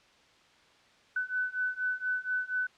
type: beating tone pair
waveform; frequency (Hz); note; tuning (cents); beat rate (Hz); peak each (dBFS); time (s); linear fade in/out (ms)
sine; 1500 / 1504.2; F#6 / F#6; +23 / +28; 4.2; -33 / -32; 1.16-2.67; 5
effects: white hiss -61 dBFS RMS until 2.77 s + low-pass 4000 Hz 12 dB/octave